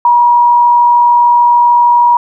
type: tone with frequency modulation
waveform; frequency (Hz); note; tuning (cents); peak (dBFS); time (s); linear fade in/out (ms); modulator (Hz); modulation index
sine; 959; A#5; +49; -4; 0.05-2.17; 2; 46.7; 0.22
effects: none